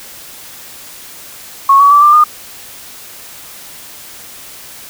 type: tone with pitch steps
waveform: sine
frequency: 1100 / 1133 / 1161 / 1186 / 1219 Hz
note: C#6 / C#6 / D6 / D6 / D#6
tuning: -14 / +37 / -20 / +17 / -36 cents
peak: -3 dBFS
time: 1.69-2.24 s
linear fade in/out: 5 ms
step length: 110 ms
effects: white hiss -33 dBFS RMS until 4.89 s